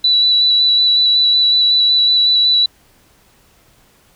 sine tone with vibrato, 3951 Hz, B7, in tune, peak -9 dBFS, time 0.04-2.66 s, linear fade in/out 5 ms, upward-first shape square, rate 5.4 Hz, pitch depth 11 cents each way, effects pink hiss -52 dBFS RMS until 4.15 s

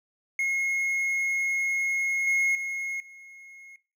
triangle tone with level steps, 2161 Hz, C#7, 45 cents flat, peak -22 / -19 / -27 / -43 dBFS, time 0.39-3.76 s, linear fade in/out 2 ms, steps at 2.27 / 2.55 / 3 s, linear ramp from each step 2 ms, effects noise-tail reverb RT60 0.3 s tail -18 dB re dry

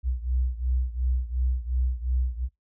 sine beating tone pair, 61.74 / 64.54 Hz, B1 / C2, 0 / -23 cents, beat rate 2.8 Hz, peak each -25 / -28 dBFS, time 0.03-2.49 s, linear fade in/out 50 ms, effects noise-tail reverb RT60 0.2 s tail -25 dB re dry

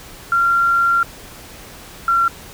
sine tone pair in turn, 1379 / 1367.1 Hz, F6 / F6, -22 / -37 cents, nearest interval unison, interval 15 cents, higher first, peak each -12 dBFS, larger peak neither, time 0.32-1.03 / 2.08-2.28 s, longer first, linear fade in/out 2 ms, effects pink hiss -38 dBFS RMS until 2.53 s

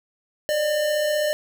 square tone pair together, 567 / 602.5 Hz, C#5 / D5, +39 / +44 cents, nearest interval minor second, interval 105 cents, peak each -33 / -21 dBFS, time 0.49-1.33 s, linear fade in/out 0 ms, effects none

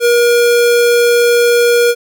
square tone, 476.9 Hz, A#4, 39 cents sharp, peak -8 dBFS, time 0-1.95 s, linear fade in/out 50 ms, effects none

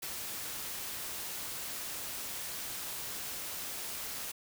white noise, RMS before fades -40 dBFS, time 0.02-4.32 s, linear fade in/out 10 ms, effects none

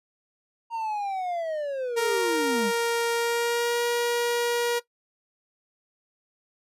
triangle linear sweep, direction down, 932.3 to 185 Hz, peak -25 dBFS, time 0.7-2.72 s, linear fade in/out 50 ms
sawtooth tone with pitch glide, 466.8 to 476.3 Hz, A#4 to A#4, +2 to +37 cents, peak -19 dBFS, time 1.96-4.8 s, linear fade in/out 20 ms, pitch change +35 cents, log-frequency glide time 3.13-3.84 s
effects noise-tail reverb RT60 0.1 s tail -17 dB re dry + resampled to 32000 Hz

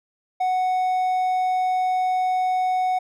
triangle tone, 740 Hz, F#5, in tune, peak -17 dBFS, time 0.4-2.99 s, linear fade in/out 10 ms, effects none

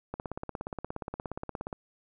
click train, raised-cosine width 1 ms, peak -21 dBFS, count 28, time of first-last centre 0.14-1.728 s, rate 17 Hz, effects none

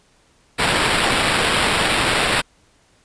white noise with sample-and-hold, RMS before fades -18 dBFS, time 0.58-2.42 s, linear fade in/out 20 ms, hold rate 6300 Hz, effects pink hiss -57 dBFS RMS until 3.04 s + resampled to 22050 Hz

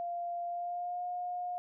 sine tone with pitch glide, 695 to 715 Hz, F5 to F5, -9 to +41 cents, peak -34 dBFS, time 0-1.58 s, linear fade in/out 0 ms, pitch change +50 cents, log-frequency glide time 0.46-1.04 s, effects none

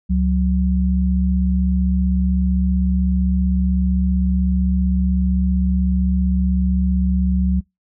sine tone pair together, 69.3 / 185 Hz, C#2 / F#3, 0 / 0 cents, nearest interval octave + perfect fourth, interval 1700 cents, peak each -17 dBFS, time 0.09-7.61 s, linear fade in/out 20 ms, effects noise-tail reverb RT60 0.2 s tail -26 dB re dry

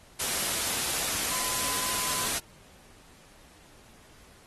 sine tone in noise, 1013 Hz, B5, 44 cents sharp, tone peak -39 dBFS, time 1.31-2.26 s, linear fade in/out 10 ms, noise white, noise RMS -29 dBFS, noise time 0.19-2.39 s, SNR -13 dB, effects pink hiss -56 dBFS RMS until 4.46 s + AAC 32 kbps

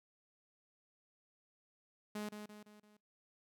sawtooth tone with echo, 210 Hz, G#3, 19 cents sharp, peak -36 dBFS, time 2.15-2.29 s, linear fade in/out 5 ms, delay 170 ms, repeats 4, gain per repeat -6 dB, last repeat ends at 2.97 s, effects noise-tail reverb RT60 0.3 s tail -26 dB re dry

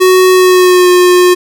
square tone with pitch glide, 370.8 to 359.6 Hz, F#4 to F#4, +4 to -49 cents, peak -4 dBFS, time 0-1.35 s, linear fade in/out 20 ms, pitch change -53 cents, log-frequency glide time 0.31-0.91 s, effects none

